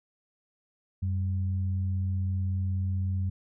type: tone pair together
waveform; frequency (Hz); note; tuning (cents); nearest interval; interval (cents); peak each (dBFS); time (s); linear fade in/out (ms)
sine; 92.5 / 196.36; F#2 / G3; 0 / +3; octave + minor second; 1303; -26 / -38; 1.02-3.3; 10
effects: none